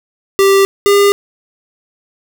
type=tone pair in turn; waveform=square; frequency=392 / 403.3 Hz; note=G4 / G4; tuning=0 / +49 cents; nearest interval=unison; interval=49 cents; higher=second; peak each=-7 dBFS; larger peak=neither; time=0.39-0.65 / 0.86-1.12 s; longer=neither; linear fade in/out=0 ms; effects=none